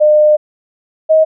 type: tone pair in turn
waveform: sine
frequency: 605 / 631.6 Hz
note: D#5 / D#5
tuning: -49 / +26 cents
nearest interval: minor second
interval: 75 cents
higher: second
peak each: -5 dBFS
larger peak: neither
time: 0-0.37 / 1.09-1.25 s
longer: first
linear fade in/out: 20 ms
effects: none